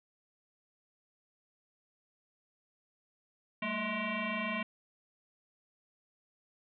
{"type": "tone with frequency modulation", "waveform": "sine", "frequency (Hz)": 1046.5, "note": "C6", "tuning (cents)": 0, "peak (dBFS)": -32, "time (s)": [3.62, 4.63], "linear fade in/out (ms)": 5, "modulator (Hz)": 424, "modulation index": 4.2, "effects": []}